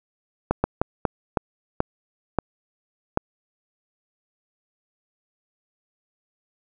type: slowing click train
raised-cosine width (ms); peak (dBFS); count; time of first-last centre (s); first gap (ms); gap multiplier
1; -5; 8; 0.51-3.174; 130; 1.35
effects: none